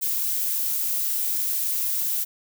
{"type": "noise", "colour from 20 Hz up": "violet", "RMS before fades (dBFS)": -25, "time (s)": [0.01, 2.25], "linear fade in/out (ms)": 20, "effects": []}